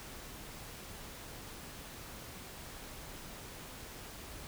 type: silence
effects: pink hiss -48 dBFS RMS until 4.47 s